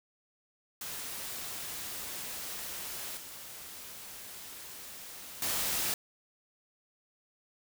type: noise with level steps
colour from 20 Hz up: white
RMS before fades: -40 / -46 / -32 dBFS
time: 0.81-5.94 s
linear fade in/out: 2 ms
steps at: 3.17 / 5.42 s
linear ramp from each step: 2 ms
effects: none